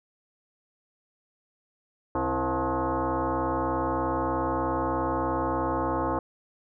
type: tone with frequency modulation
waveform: sine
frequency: 268.4 Hz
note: C4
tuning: 44 cents sharp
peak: -24 dBFS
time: 2.15-6.19 s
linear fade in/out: 2 ms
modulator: 200 Hz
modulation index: 4.6
effects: none